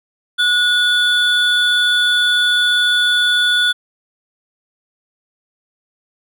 triangle tone pair together, 1458 / 3459 Hz, F#6 / A7, -26 / -30 cents, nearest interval octave + minor third, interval 1496 cents, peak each -13 dBFS, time 0.38-3.73 s, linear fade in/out 20 ms, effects none

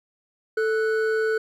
triangle tone pair together, 440.3 / 1481 Hz, A4 / F#6, +1 / +1 cents, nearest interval octave + major sixth, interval 2100 cents, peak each -19 / -26 dBFS, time 0.57-1.38 s, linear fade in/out 5 ms, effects none

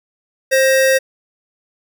square tone pair together, 530 / 1881.1 Hz, C5 / A#6, +22 / +15 cents, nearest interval octave + minor seventh, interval 2193 cents, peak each -12 / -18 dBFS, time 0.51-0.99 s, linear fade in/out 20 ms, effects none

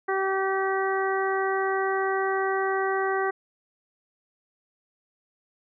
harmonic tone, 385.3 Hz, G4, 30 cents flat, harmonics 1 / 2 / 3 / 4 / 5, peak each -26 / -29 / -31 / -32 / -33 dBFS, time 0.08-3.31 s, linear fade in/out 10 ms, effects none

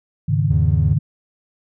sine chord, Ab suspended fourth, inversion none, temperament just, 103.83 / 138.43 / 155.74 Hz, Ab2 / Db3 / Eb3, 0 / -2 / +2 cents, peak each -19 dBFS, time 0.28-0.99 s, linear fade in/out 10 ms
triangle tone, 82 Hz, E2, 9 cents flat, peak -16 dBFS, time 0.5-0.94 s, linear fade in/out 10 ms
effects none

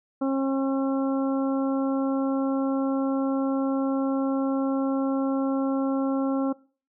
harmonic tone, 270 Hz, C#4, 45 cents flat, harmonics 1 / 2 / 3 / 4 / 5, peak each -23 / -29 / -36 / -38 / -39 dBFS, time 0.21-6.53 s, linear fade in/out 10 ms, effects noise-tail reverb RT60 0.4 s tail -22 dB re dry

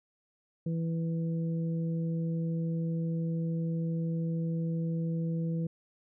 harmonic tone, 164.81 Hz, E3, in tune, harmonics 1 / 2 / 3, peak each -29 / -42 / -42 dBFS, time 0.66-5.67 s, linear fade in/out 5 ms, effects none

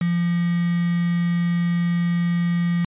sine tone with quantisation, 172.5 Hz, F3, 21 cents flat, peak -18 dBFS, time 0.01-2.85 s, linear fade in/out 5 ms, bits 5, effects resampled to 8000 Hz

